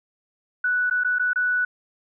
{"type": "tone with dropouts", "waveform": "sine", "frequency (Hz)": 1480, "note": "F#6", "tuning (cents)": 0, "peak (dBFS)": -19, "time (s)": [0.64, 1.65], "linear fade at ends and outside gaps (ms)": 5, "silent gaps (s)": [[0.899, 0.909], [1.037, 1.046], [1.186, 1.195], [1.333, 1.358]], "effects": []}